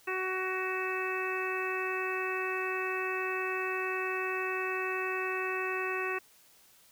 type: harmonic tone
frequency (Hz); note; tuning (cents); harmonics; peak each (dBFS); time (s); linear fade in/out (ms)
374.1; F#4; +19; 1 / 2 / 3 / 4 / 5 / 6 / 7; -35 / -43 / -38 / -40 / -38 / -46 / -37; 0.07-6.19; 10
effects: white hiss -61 dBFS RMS until 6.91 s